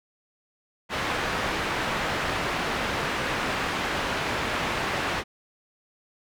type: low-pass noise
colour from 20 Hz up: white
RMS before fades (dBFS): -28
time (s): 0.89-5.24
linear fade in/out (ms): 50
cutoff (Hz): 2000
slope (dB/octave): 12
effects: none